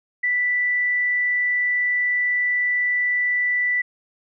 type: tone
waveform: sine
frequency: 1974 Hz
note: B6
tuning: 1 cent flat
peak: -18 dBFS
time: 0.23-3.82 s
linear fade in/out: 10 ms
effects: none